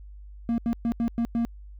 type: tone bursts at uneven times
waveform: triangle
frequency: 233.1 Hz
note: A#3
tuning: in tune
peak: -20 dBFS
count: 6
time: 0.49-0.58 / 0.66-0.73 / 0.85-0.92 / 1-1.08 / 1.18-1.25 / 1.35-1.45 s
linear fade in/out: 0 ms
effects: added 50 Hz sine -41 dBFS peak until 1.79 s